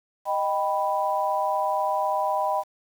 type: chord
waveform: sine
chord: Eb augmented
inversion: none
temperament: equal with one note detuned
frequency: 620.1 / 784 / 987.8 Hz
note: Eb5 / G5 / B5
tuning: -6 / 0 / 0 cents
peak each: -27 / -26 / -26 dBFS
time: 0.25-2.64 s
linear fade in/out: 50 ms
effects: 8-bit